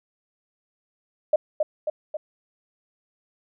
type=tone with echo; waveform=sine; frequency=611 Hz; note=D#5; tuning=32 cents flat; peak=-14 dBFS; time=1.33-1.36 s; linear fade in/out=5 ms; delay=270 ms; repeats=3; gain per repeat=-4 dB; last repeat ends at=2.17 s; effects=none